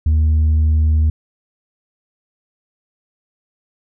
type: tone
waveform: sine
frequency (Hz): 77.78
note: D#2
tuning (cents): 0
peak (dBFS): -8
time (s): 0.06-1.1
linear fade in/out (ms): 5
effects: tanh soft clip ceiling -10 dBFS